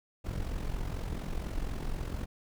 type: noise with amplitude modulation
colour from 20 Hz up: brown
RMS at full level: -32 dBFS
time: 0.24-2.26 s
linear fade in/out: 20 ms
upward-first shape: sine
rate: 44.2 Hz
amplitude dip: 65%
effects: none